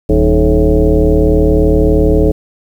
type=tone with frequency modulation; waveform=sine; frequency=193.6 Hz; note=G3; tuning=21 cents flat; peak=-6 dBFS; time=0.09-2.32 s; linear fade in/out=10 ms; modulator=117 Hz; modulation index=2.8; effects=7-bit